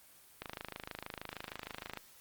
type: click train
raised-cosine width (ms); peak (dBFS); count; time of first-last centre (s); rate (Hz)
0.3; -24; 42; 0.42-1.973; 26.4
effects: white hiss -60 dBFS RMS until 2.2 s + Opus 24 kbps